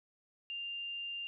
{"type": "tone", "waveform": "sine", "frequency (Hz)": 2794, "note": "F7", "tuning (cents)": 0, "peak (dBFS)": -38, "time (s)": [0.5, 1.27], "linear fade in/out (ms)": 0, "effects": []}